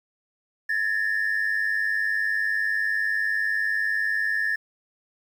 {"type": "ring-modulated tone", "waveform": "triangle", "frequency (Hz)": 1760, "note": "A6", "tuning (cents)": 0, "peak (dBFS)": -16, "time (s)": [0.69, 4.56], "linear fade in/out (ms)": 10, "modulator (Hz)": 50, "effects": ["tanh soft clip ceiling -17 dBFS", "9-bit"]}